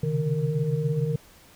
sine tone cluster, 130.9 / 138 / 154.9 / 462.9 Hz, C3 / C#3 / D#3 / A#4, +1 / -7 / -7 / -12 cents, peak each -32 / -29 / -25 / -30 dBFS, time 0.03-1.16 s, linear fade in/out 5 ms, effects pink hiss -53 dBFS RMS until 1.55 s

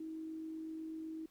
sine tone with amplitude modulation, 319.2 Hz, D#4, 44 cents sharp, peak -40 dBFS, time 0-1.26 s, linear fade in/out 5 ms, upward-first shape sine, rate 48 Hz, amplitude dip 30%, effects pink hiss -71 dBFS RMS until 1.3 s

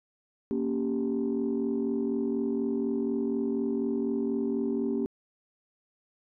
sine chord, G diminished, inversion first, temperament equal, 233.1 / 277.2 / 392 Hz, Bb3 / Db4 / G4, 0 / 0 / 0 cents, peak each -29 / -30 / -30 dBFS, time 0.51-5.06 s, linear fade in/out 0 ms, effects tanh soft clip ceiling -20 dBFS

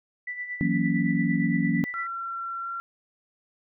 sine tone with tremolo, 1975.5 Hz, B6, in tune, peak -29 dBFS, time 0.27-2.07 s, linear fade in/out 5 ms, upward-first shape sine, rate 8.8 Hz, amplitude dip 60%
sine chord, F# dominant seventh, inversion third, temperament equal, 164.81 / 185 / 233.1 / 277.2 Hz, E3 / F#3 / A#3 / C#4, 0 / 0 / 0 / 0 cents, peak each -27 dBFS, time 0.61-1.84 s, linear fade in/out 0 ms
sine tone with pitch glide, 1361 to 1369.7 Hz, F6 to F6, -45 to -34 cents, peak -30 dBFS, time 1.94-2.8 s, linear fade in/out 0 ms, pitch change +11 cents, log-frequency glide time 2.61-2.67 s
effects none

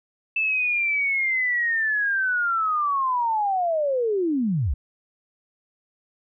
sine linear sweep, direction down, 2646 to 52.7 Hz, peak -20 dBFS, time 0.36-4.74 s, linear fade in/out 5 ms, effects none

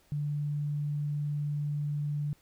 sine tone, 146.83 Hz, D3, in tune, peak -29 dBFS, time 0.12-2.33 s, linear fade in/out 0 ms, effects pink hiss -65 dBFS RMS until 2.41 s

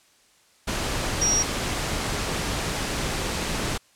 sine tone in noise, 5680 Hz, F8, 28 cents sharp, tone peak -19 dBFS, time 1.21-1.43 s, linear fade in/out 10 ms, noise pink, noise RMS -27 dBFS, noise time 0.67-3.78 s, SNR +5 dB, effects white hiss -59 dBFS RMS until 3.95 s + low-pass 9000 Hz 12 dB/octave

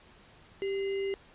sine tone with sample-and-hold, 392 Hz, G4, in tune, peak -29 dBFS, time 0.62-1.14 s, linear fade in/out 0 ms, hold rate 2450 Hz, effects pink hiss -57 dBFS RMS until 1.34 s + resampled to 8000 Hz

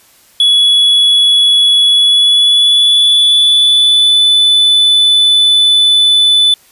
triangle tone with pitch glide, 3386 to 3495 Hz, G#7 to A7, +33 to -12 cents, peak -4 dBFS, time 0.4-6.54 s, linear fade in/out 2 ms, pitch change +55 cents, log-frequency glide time 1.85-4.23 s, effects white hiss -46 dBFS RMS until 6.71 s + resampled to 32000 Hz

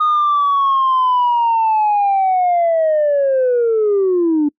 sine linear sweep, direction down, 1239 to 287.6 Hz, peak -10 dBFS, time 0-4.49 s, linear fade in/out 10 ms, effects noise-tail reverb RT60 0.1 s tail -26 dB re dry + tanh soft clip ceiling -9 dBFS

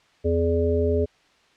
harmonic tone, 84 Hz, E2, 33 cents sharp, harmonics 1 / 3 / 5 / 7, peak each -23 / -28 / -22 / -28 dBFS, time 0.24-1.06 s, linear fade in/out 20 ms, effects white hiss -59 dBFS RMS until 1.56 s + low-pass 4000 Hz 12 dB/octave

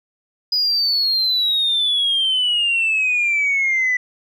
sine exponential sweep, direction down, 4978 to 1975.5 Hz, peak -14 dBFS, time 0.52-3.97 s, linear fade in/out 5 ms, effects tanh soft clip ceiling -12 dBFS

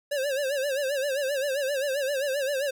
square tone with vibrato, 552 Hz, C#5, 7 cents flat, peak -26 dBFS, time 0.11-2.71 s, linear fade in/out 10 ms, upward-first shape sine, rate 7.6 Hz, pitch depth 110 cents each way, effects none

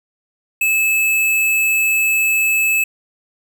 square tone, 2606 Hz, E7, 20 cents flat, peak -14 dBFS, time 0.61-2.84 s, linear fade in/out 5 ms, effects none

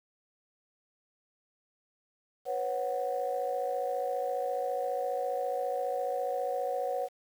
sine chord, B suspended second, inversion none, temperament equal with one note detuned, 493.9 / 548.6 / 740 Hz, B4 / C#5 / F#5, 0 / -18 / 0 cents, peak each -34 / -33 / -33 dBFS, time 2.45-7.09 s, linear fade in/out 50 ms, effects tanh soft clip ceiling -21 dBFS + 9-bit

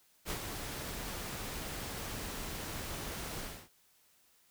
pink noise with ADSR envelope, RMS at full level -36 dBFS, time 0.25-3.69 s, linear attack 52 ms, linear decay 67 ms, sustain -5 dB, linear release 290 ms, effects white hiss -68 dBFS RMS until 4.5 s

